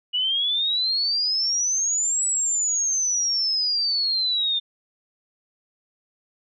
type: exponential two-way sweep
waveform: sine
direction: up then down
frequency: 2914 to 7902 to 3597 Hz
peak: -20 dBFS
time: 0.13-4.6 s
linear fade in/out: 20 ms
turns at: 2.26 s
effects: none